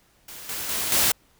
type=noise with level steps; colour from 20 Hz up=white; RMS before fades=-40 / -31 / -27 / -20 dBFS; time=0.28-1.12 s; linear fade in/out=5 ms; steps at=0.49 / 0.69 / 0.92 s; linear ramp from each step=2 ms; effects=pink hiss -61 dBFS RMS until 1.39 s